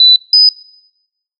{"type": "tone pair in turn", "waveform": "sine", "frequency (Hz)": [3982, 5001], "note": ["B7", "D#8"], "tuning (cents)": [14, 8], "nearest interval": "major third", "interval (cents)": 394, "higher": "second", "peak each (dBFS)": -3, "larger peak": "neither", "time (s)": [[0, 0.16], [0.33, 0.49]], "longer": "neither", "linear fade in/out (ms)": 2, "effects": ["noise-tail reverb RT60 0.9 s tail -22 dB re dry"]}